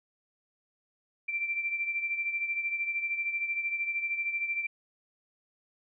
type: beating tone pair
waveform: sine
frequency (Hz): 2349 / 2362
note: D7 / D7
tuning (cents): 0 / +9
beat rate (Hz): 13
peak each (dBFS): -30 / -37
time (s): 1.28-4.67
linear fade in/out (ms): 10
effects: none